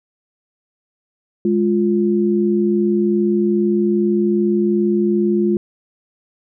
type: tone pair together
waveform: sine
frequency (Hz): 207.2 / 349.7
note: G#3 / F4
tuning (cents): -4 / +2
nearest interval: major sixth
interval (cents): 906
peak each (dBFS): -16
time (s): 1.45-5.57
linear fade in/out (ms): 2
effects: none